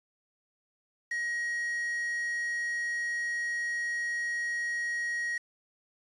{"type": "tone with quantisation", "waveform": "triangle", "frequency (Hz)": 1892, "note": "A#6", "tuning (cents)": 25, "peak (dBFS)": -28, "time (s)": [1.11, 5.38], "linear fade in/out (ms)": 5, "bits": 8, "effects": ["resampled to 22050 Hz"]}